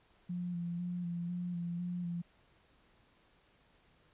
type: tone with vibrato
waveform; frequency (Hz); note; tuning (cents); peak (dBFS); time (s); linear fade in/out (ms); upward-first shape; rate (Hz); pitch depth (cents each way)
sine; 174.61; F3; 0; -35; 0.29-2.22; 10; square; 2; 24
effects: pink hiss -68 dBFS RMS until 4.13 s + resampled to 8000 Hz